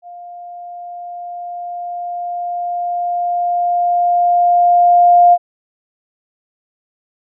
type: tone with level ramp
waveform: sine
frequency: 703 Hz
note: F5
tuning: 11 cents sharp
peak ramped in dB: -31 to -4 dBFS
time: 0.02-5.38 s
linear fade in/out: 50 ms
effects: none